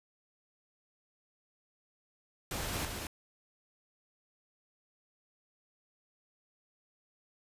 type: noise with echo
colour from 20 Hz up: pink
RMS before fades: -37 dBFS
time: 2.51-2.85 s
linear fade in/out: 2 ms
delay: 220 ms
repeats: 1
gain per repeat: -3 dB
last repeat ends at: 3.07 s
effects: resampled to 32000 Hz